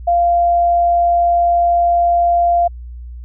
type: tone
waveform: sine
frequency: 693 Hz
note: F5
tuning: 14 cents flat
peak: -10 dBFS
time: 0.07-2.68 s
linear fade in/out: 10 ms
effects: added 60 Hz sine -28 dBFS peak until 3.24 s